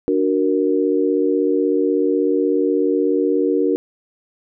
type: chord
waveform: sine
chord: D augmented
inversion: none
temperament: equal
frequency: 293.7 / 370 / 466.2 Hz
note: D4 / F#4 / A#4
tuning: 0 / 0 / 0 cents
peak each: -19 dBFS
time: 0.08-3.76 s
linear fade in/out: 0 ms
effects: none